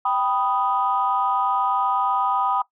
sine chord, G augmented, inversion none, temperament equal, 784 / 987.8 / 1244.5 Hz, G5 / B5 / D#6, 0 / 0 / 0 cents, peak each -23 dBFS, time 0.05-2.62 s, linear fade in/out 5 ms, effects noise-tail reverb RT60 0.1 s tail -18 dB re dry + tanh soft clip ceiling -9 dBFS

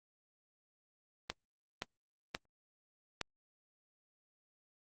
clicks, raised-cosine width 0.2 ms, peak -18 dBFS, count 4, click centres 1.3 / 1.821 / 2.349 / 3.213 s, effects Opus 24 kbps

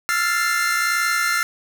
45% pulse chord, F major seventh, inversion third, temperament equal with one note detuned, 1335.4 / 1396.9 / 1760 / 2093 Hz, E6 / F6 / A6 / C7, +22 / 0 / 0 / 0 cents, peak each -26 / -22 / -25 / -24 dBFS, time 0.09-1.43 s, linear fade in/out 0 ms, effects 8-bit

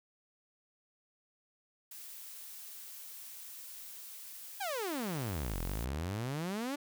blue noise, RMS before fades -48 dBFS, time 1.91-5.85 s, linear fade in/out 5 ms
sawtooth exponential two-way sweep, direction down then up, 838 to 40.55 to 296 Hz, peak -31 dBFS, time 4.6-6.76 s, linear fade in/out 10 ms, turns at 5.6 s
effects none

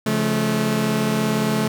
sawtooth chord, Db augmented, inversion none, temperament just, 138.59 / 173.24 / 216.5 Hz, Db3 / F3 / A3, 0 / -14 / -28 cents, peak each -21 / -22 / -16 dBFS, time 0.06-1.68 s, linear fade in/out 5 ms, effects none

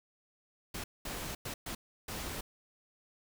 pink noise bursts at uneven times, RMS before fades -40 dBFS, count 5, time 0.74-0.84 / 1.05-1.35 / 1.45-1.54 / 1.66-1.75 / 2.08-2.41 s, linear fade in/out 5 ms, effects none

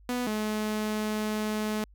sawtooth tone pair in turn, 246.9 / 214 Hz, B3 / A3, 0 / -48 cents, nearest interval major second, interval 248 cents, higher first, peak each -24 dBFS, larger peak neither, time 0.09-0.27 / 0.27-1.84 s, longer second, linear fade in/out 2 ms, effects added 50 Hz sine -52 dBFS peak until 1.94 s

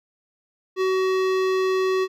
sine tone with hard clipping, 376.5 Hz, F#4, 30 cents sharp, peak -21 dBFS, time 0.76-2.08 s, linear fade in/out 50 ms, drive 18 dB, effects none

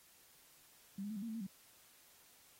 sine tone with pitch steps, 196.2 / 206.1 / 218.4 / 196.6 / 231.3 / 219.7 / 228.3 / 191.9 Hz, G3 / G#3 / A3 / G3 / A#3 / A3 / A#3 / G3, +2 / -13 / -13 / +5 / -13 / -2 / -36 / -37 cents, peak -40 dBFS, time 0.98-1.468 s, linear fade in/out 5 ms, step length 61 ms, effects white hiss -65 dBFS RMS until 2.59 s + AAC 48 kbps

